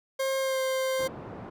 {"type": "tone with pitch glide", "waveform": "40% pulse", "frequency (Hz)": [534, 524.8], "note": ["C5", "C5"], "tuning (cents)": [35, 5], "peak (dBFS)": -25, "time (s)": [0.19, 1.08], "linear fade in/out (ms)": 10, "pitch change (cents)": -30, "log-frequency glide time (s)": [0.39, 0.62]}
{"type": "band-pass noise", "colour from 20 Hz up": "pink", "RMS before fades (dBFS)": -41, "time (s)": [0.99, 1.5], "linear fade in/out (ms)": 10, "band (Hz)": [110, 940], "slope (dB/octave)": 12}
{"effects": []}